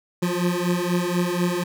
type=beating tone pair; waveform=25% pulse; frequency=174.61 / 178.71 Hz; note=F3 / F3; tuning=0 / +40 cents; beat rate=4.1 Hz; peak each=-20 dBFS; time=0.22-1.64 s; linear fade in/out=10 ms; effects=none